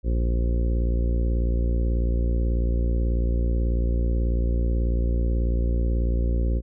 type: harmonic tone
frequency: 58.27 Hz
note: A#1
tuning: in tune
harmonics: 1 / 2 / 3 / 4 / 5 / 6 / 7 / 8 / 9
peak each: -20 / -32 / -35 / -35 / -38 / -37 / -40 / -44 / -39 dBFS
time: 0.03-6.62 s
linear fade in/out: 50 ms
effects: none